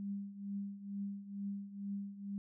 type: tone with tremolo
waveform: sine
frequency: 200 Hz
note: G3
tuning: 35 cents sharp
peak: -36 dBFS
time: 0-2.38 s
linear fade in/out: 0 ms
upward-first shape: triangle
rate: 2.2 Hz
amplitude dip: 80%
effects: none